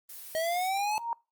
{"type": "noise", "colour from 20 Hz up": "blue", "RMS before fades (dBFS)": -44, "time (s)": [0.09, 0.69], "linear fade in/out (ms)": 5}
{"type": "linear sweep", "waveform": "square", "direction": "up", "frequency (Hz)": [630, 870], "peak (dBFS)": -28, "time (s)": [0.35, 0.98], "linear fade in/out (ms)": 0}
{"type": "tone with exponential growth", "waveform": "sine", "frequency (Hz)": 932.3, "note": "A#5", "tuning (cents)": 0, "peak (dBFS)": -26, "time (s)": [0.71, 1.13], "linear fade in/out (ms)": 1, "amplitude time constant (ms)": 90}
{"effects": ["noise-tail reverb RT60 0.3 s tail -25 dB re dry", "Opus 24 kbps"]}